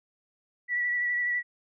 sine tone with vibrato, 1948 Hz, B6, 24 cents flat, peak -25 dBFS, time 0.68-1.43 s, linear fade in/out 50 ms, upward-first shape sine, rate 12 Hz, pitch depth 20 cents each way, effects none

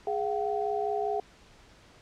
sine tone cluster, 415.4 / 694 / 759 Hz, G#4 / F5 / F#5, 0 / -11 / +44 cents, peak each -30 / -33 / -32 dBFS, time 0.07-1.2 s, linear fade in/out 2 ms, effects pink hiss -56 dBFS RMS until 2.01 s + low-pass 6000 Hz 12 dB/octave

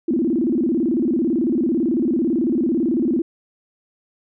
sine tone with vibrato, 284.3 Hz, C#4, 44 cents sharp, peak -16 dBFS, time 0.08-3.22 s, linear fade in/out 5 ms, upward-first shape square, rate 18 Hz, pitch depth 280 cents each way, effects none

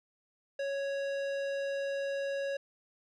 sine tone with tanh clipping, 554.4 Hz, C#5, in tune, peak -34 dBFS, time 0.59-2.57 s, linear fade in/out 5 ms, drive 16 dB, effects none

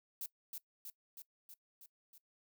violet noise with echo, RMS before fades -42 dBFS, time 0.21-0.26 s, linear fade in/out 2 ms, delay 320 ms, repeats 6, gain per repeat -3 dB, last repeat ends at 2.18 s, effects noise-tail reverb RT60 0.1 s tail -20 dB re dry

